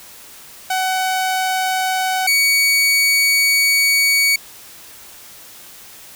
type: tone pair in turn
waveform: sawtooth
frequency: 751 / 2250 Hz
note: F#5 / C#7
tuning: +26 / +25 cents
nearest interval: octave + perfect fifth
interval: 1899 cents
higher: second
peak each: -13 / -9 dBFS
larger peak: second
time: 0.7-2.27 / 2.27-4.36 s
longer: second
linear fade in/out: 5 ms
effects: white hiss -40 dBFS RMS until 6.15 s